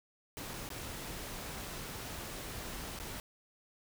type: noise with dropouts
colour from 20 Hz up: pink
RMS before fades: -43 dBFS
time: 0.37-3.2 s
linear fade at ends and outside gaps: 0 ms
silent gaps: 0.535-0.539 / 0.69-0.703 / 2.989-2.999 s
effects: none